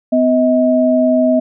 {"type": "tone pair together", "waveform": "sine", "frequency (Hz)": [252.4, 636], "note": ["B3", "D#5"], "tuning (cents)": [38, 38], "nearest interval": "octave + major third", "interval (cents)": 1600, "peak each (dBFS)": -12, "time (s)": [0.12, 1.4], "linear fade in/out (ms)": 10, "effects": []}